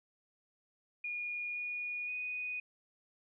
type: tone with pitch steps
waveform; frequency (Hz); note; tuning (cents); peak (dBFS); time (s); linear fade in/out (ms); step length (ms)
sine; 2437 / 2450 / 2483; D#7 / D#7 / D#7; -37 / -27 / -4; -36; 1.04-2.6; 5; 520
effects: none